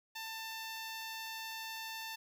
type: tone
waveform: 10% pulse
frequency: 892 Hz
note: A5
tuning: 23 cents sharp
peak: -33 dBFS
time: 0.15-2.16 s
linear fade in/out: 10 ms
effects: 12-bit